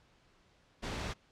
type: noise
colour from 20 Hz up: pink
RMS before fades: -38 dBFS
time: 0.82-1.14 s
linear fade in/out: 20 ms
effects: pink hiss -67 dBFS RMS until 1.31 s + low-pass 5000 Hz 12 dB/octave

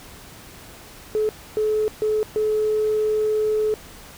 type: tone bursts at uneven times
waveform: sine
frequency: 429.4 Hz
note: A4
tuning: 42 cents flat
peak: -17 dBFS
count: 4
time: 1.15-1.29 / 1.57-1.88 / 2.02-2.23 / 2.36-3.74 s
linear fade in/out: 0 ms
effects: tanh soft clip ceiling -13 dBFS + pink hiss -43 dBFS RMS until 4.17 s

